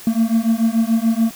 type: beating tone pair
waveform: triangle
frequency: 223.3 / 230.2 Hz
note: A3 / A#3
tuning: +26 / -22 cents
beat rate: 6.9 Hz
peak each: -15 dBFS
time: 0.07-1.31 s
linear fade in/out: 2 ms
effects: white hiss -38 dBFS RMS until 1.35 s